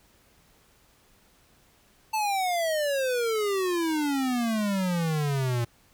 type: exponential sweep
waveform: square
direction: down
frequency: 887 to 116.1 Hz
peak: -25 dBFS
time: 2.13-5.65 s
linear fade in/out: 10 ms
effects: pink hiss -61 dBFS RMS until 5.93 s